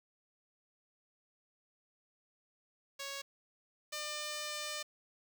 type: tone pair in turn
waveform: 5% pulse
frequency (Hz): 554 / 599.8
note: C#5 / D5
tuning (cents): -1 / +36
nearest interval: minor second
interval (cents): 137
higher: second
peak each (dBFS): -29 / -27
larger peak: second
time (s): 2.99-3.22 / 3.92-4.83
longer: second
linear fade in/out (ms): 10
effects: 11-bit